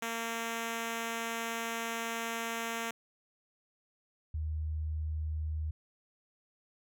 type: tone pair in turn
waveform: 5% pulse / sine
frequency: 229.4 / 77.67 Hz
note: A#3 / D#2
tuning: -28 / -2 cents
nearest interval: octave + perfect fifth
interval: 1874 cents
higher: first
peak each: -23 / -32 dBFS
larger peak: first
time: 0.02-2.91 / 4.34-5.71 s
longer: first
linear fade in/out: 5 ms
effects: none